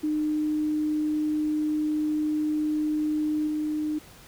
sine tone with level steps, 304.6 Hz, D#4, 37 cents flat, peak -23 / -25 dBFS, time 0.03-3.99 s, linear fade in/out 10 ms, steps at 3.47 s, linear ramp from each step 5 ms, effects pink hiss -50 dBFS RMS until 4.27 s

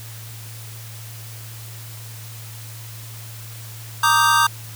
square chord, Eb major seventh, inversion second, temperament equal, 932.3 / 1174.7 / 1244.5 / 1568 Hz, Bb5 / D6 / Eb6 / G6, 0 / 0 / 0 / 0 cents, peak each -20 dBFS, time 4.03-4.47 s, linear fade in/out 5 ms, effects added 112 Hz sine -35 dBFS peak until 4.75 s + white hiss -40 dBFS RMS until 4.75 s

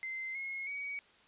sine tone with pitch steps, 2075 / 2164 / 2258 Hz, C7 / C#7 / C#7, -15 / -42 / +31 cents, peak -37 dBFS, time 0.03-0.99 s, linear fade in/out 0 ms, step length 320 ms, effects white hiss -63 dBFS RMS until 1.27 s + resampled to 8000 Hz

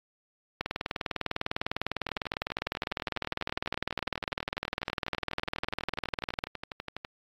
two click trains, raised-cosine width 0.3 ms, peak -20 / -13 dBFS, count 61 / 117, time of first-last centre 2.09-7.049 / 0.61-6.439 s, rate 12.1 / 19.9 Hz, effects AAC 32 kbps

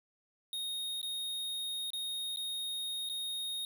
square tone with dropouts, 3721 Hz, A#7, 4 cents flat, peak -36 dBFS, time 0.53-3.65 s, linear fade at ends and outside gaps 1 ms, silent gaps 1.015-1.029 / 1.904-1.933 / 2.361-2.371 / 3.09-3.097 s, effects none

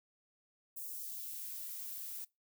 violet noise with high-pass filter sweep, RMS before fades -44 dBFS, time 0.76-2.25 s, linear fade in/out 10 ms, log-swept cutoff 8100 to 270 Hz, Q 0.87, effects noise-tail reverb RT60 0.2 s tail -22 dB re dry

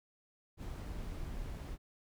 brown noise, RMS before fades -42 dBFS, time 0.57-1.78 s, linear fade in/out 50 ms, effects none

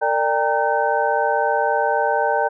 sine tone cluster, 456.7 / 592 / 796 / 920 / 1529 Hz, A#4 / D5 / G5 / A#5 / G6, -36 / +14 / +26 / -23 / -44 cents, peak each -24 / -22 / -21 / -23 / -25 dBFS, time 0.01-2.49 s, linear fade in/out 20 ms, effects none

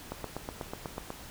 click train, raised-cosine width 1 ms, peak -21 dBFS, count 9, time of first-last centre 0.12-1.104 s, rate 8.13 Hz, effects pink hiss -47 dBFS RMS until 1.3 s

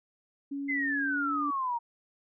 sine tone with pitch glide, 280 to 288.5 Hz, C#4 to D4, +18 to -31 cents, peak -32 dBFS, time 0.51-1.51 s, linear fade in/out 10 ms, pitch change +51 cents, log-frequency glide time 0.91-1.38 s
sine exponential sweep, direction down, 2093 to 923 Hz, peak -28 dBFS, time 0.68-1.79 s, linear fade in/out 20 ms
effects none

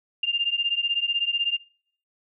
sine beating tone pair, 2794 / 2810 Hz, F7 / F7, 0 / +10 cents, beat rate 16 Hz, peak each -25 dBFS, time 0.23-1.57 s, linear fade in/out 5 ms, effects noise-tail reverb RT60 0.6 s tail -25 dB re dry

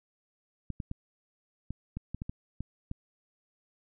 clicks, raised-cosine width 5 ms, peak -23 dBFS, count 10, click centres 0.703 / 0.802 / 0.914 / 1.706 / 1.97 / 2.146 / 2.219 / 2.295 / 2.606 / 2.914 s, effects none

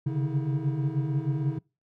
triangle tone cluster, 134.8 / 141.2 / 151 / 320.4 Hz, C#3 / C#3 / D3 / E4, -48 / +32 / +48 / -49 cents, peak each -27 / -27 / -30 / -33 dBFS, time 0.06-1.59 s, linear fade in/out 10 ms, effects noise-tail reverb RT60 0.3 s tail -26 dB re dry

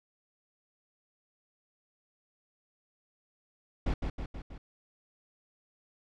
brown noise with echo, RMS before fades -29 dBFS, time 3.86-3.94 s, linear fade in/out 5 ms, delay 160 ms, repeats 4, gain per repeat -4 dB, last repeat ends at 4.58 s, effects low-pass 4000 Hz 12 dB/octave

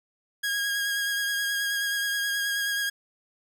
sawtooth tone with vibrato, 1638 Hz, G#6, 24 cents flat, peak -22 dBFS, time 0.43-2.9 s, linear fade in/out 10 ms, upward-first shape sine, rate 9.4 Hz, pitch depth 20 cents each way, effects none

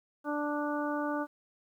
harmonic tone, 294.3 Hz, D4, 4 cents sharp, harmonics 1 / 2 / 3 / 4 / 5, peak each -33 / -36 / -38 / -39 / -40 dBFS, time 0.24-1.27 s, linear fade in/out 50 ms, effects 11-bit

